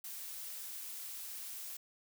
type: noise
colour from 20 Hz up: blue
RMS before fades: -45 dBFS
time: 0.04-1.77 s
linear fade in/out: 5 ms
effects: none